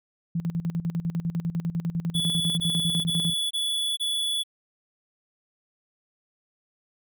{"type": "tone with tremolo", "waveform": "sine", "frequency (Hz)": 167.8, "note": "E3", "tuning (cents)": 31, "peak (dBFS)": -23, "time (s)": [0.35, 3.34], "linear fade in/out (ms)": 5, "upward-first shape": "square", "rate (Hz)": 10, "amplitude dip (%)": 80}
{"type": "tone bursts", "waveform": "square", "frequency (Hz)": 3425, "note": "A7", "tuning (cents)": -47, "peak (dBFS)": -25, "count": 5, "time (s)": [2.14, 4.436], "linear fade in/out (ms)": 20, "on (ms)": 440, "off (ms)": 24}
{"effects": []}